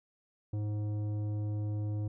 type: tone with tanh clipping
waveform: sine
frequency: 105 Hz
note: G#2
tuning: 19 cents sharp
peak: -33 dBFS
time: 0.53-2.08 s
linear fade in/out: 5 ms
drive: 11 dB
effects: none